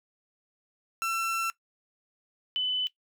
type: tone pair in turn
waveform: 30% pulse / sine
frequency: 1345 / 3009 Hz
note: E6 / F#7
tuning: +34 / +28 cents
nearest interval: octave + major second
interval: 1394 cents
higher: second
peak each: -25 dBFS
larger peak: neither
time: 1.02-1.5 / 2.56-2.87 s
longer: first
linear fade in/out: 0 ms
effects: noise-tail reverb RT60 0.1 s tail -18 dB re dry